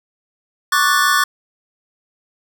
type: chord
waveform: square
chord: D major seventh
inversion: third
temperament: equal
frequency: 1108.7 / 1174.7 / 1480 / 1760 Hz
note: C#6 / D6 / F#6 / A6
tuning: 0 / 0 / 0 / 0 cents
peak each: -19 dBFS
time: 0.72-1.24 s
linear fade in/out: 5 ms
effects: none